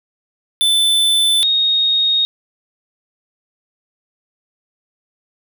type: tone pair in turn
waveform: square / sine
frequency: 3520 / 3729 Hz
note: A7 / A#7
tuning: 0 / 0 cents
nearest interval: minor second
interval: 100 cents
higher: second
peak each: -12 dBFS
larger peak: neither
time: 0.61-1.43 / 1.43-2.25 s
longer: neither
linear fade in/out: 0 ms
effects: none